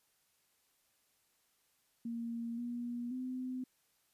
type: tone with pitch steps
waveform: sine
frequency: 232.8 / 240.1 / 255.2 Hz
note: A#3 / B3 / C4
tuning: -2 / -49 / -43 cents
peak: -37 dBFS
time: 2.05-3.64 s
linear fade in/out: 5 ms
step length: 530 ms
effects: white hiss -75 dBFS RMS until 4.13 s + resampled to 32000 Hz